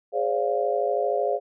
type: chord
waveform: sine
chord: D half-diminished seventh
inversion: second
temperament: equal with one note detuned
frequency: 415.3 / 523.3 / 576.2 / 698.5 Hz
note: Ab4 / C5 / D5 / F5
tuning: 0 / 0 / -33 / 0 cents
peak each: -27 dBFS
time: 0.12-1.4 s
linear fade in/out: 50 ms
effects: none